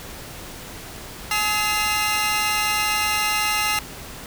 sawtooth tone cluster, 847 / 1275 / 2068 / 2780 Hz, G#5 / D#6 / C7 / F7, +34 / +42 / -21 / -9 cents, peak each -22 dBFS, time 1.31-3.79 s, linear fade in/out 2 ms, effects pink hiss -37 dBFS RMS until 4.26 s

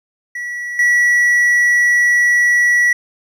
triangle tone with level steps, 1940 Hz, B6, 31 cents flat, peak -20 / -8 dBFS, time 0.35-2.93 s, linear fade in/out 5 ms, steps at 0.79 s, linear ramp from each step 2 ms, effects none

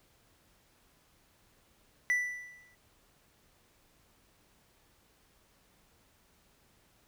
triangle tone with exponential decay, 1974 Hz, B6, 1 cent flat, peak -22 dBFS, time 2.1-2.75 s, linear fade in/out 0 ms, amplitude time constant 140 ms, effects pink hiss -67 dBFS RMS until 7.07 s

